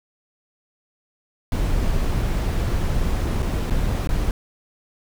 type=noise with dropouts; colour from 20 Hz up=brown; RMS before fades=-21 dBFS; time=1.52-4.31 s; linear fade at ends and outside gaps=1 ms; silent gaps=3.423-3.427 / 3.699-3.706 / 4.073-4.09 s; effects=none